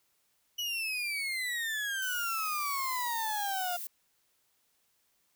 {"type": "exponential sweep", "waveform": "35% pulse", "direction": "down", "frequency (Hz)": [2960, 698.5], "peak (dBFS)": -30, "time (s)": [0.58, 3.77], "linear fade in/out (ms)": 10}
{"type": "noise", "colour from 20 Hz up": "violet", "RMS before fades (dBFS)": -40, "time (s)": [2.02, 3.87], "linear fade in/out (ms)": 2}
{"effects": ["white hiss -73 dBFS RMS until 5.35 s"]}